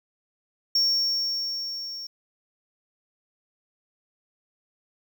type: tone with level ramp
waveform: triangle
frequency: 5500 Hz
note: F8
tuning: 27 cents flat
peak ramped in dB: -17 to -33 dBFS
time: 0.75-2.07 s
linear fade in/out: 5 ms
effects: 9-bit